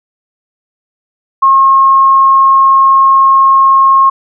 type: tone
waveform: sine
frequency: 1079 Hz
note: C#6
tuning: 47 cents flat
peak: -3 dBFS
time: 1.42-4.1 s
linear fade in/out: 10 ms
effects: none